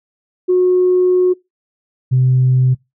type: tone pair in turn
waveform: sine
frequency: 364.3 / 128.57 Hz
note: F#4 / C3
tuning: -27 / -30 cents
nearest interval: octave + tritone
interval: 1803 cents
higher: first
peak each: -8 dBFS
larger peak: neither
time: 0.48-1.34 / 2.11-2.75 s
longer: first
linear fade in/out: 20 ms
effects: noise-tail reverb RT60 0.2 s tail -23 dB re dry + tanh soft clip ceiling -5 dBFS